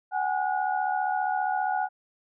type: tone cluster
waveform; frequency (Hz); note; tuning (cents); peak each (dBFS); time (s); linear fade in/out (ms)
sine; 751 / 826 / 1454; F#5 / G#5 / F#6; +26 / -10 / -31; -27 / -28 / -33; 0.11-1.89; 50
effects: none